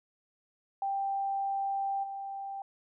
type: tone with level steps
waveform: sine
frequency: 787 Hz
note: G5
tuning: 7 cents sharp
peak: -29 / -36 dBFS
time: 0.82-2.62 s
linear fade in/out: 2 ms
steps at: 2.03 s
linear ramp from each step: 10 ms
effects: none